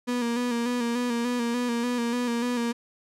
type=tone with vibrato; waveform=35% pulse; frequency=240 Hz; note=B3; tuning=49 cents flat; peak=-23 dBFS; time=0.07-2.73 s; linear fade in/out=20 ms; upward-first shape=square; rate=3.4 Hz; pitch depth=37 cents each way; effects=low-pass 10000 Hz 12 dB/octave